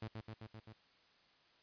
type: tone with echo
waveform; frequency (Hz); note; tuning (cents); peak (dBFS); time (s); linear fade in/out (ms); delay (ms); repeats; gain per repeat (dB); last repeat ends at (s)
sawtooth; 110; A2; 0; -38; 0.02-0.08; 5; 130; 5; -2; 0.73
effects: white hiss -69 dBFS RMS until 1.62 s + resampled to 11025 Hz